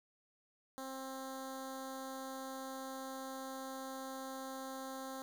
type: tone with notch filter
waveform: 10% pulse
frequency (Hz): 265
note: C4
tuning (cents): +22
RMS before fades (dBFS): -45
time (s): 0.78-5.22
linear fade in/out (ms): 0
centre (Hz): 2400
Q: 0.81
effects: 11-bit